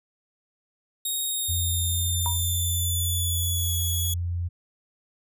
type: tone with pitch glide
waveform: 5% pulse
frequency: 3743 to 3373 Hz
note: A#7 to G#7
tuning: +6 to +26 cents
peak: -19 dBFS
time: 1.05-4.14 s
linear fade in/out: 5 ms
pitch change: -180 cents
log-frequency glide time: 1.25-3.73 s
type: tone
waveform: sine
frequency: 87 Hz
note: F2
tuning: 6 cents flat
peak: -25 dBFS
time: 1.48-4.49 s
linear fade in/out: 20 ms
type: tone with exponential decay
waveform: sine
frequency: 953 Hz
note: A#5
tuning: 38 cents sharp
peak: -24 dBFS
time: 2.26-2.42 s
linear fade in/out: 0 ms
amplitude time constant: 33 ms
effects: none